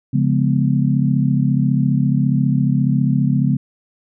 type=chord; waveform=sine; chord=C# dominant seventh; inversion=none; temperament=just; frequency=138.59 / 173.24 / 207.9 / 249.5 Hz; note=C#3 / E#3 / G#3 / B3; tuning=0 / -14 / +2 / +18 cents; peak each=-16 / -21 / -20 / -20 dBFS; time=0.13-3.57 s; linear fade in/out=10 ms; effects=none